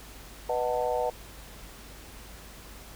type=chord; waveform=sine; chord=B dominant seventh; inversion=none; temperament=just; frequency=493.9 / 617.4 / 740.8 / 889 Hz; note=B4 / D#5 / F#5 / A5; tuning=0 / -14 / +2 / +18 cents; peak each=-29 / -31 / -32 / -33 dBFS; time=0.49-1.1 s; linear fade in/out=5 ms; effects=added 50 Hz sine -48 dBFS peak until 2.95 s + pink hiss -48 dBFS RMS until 2.95 s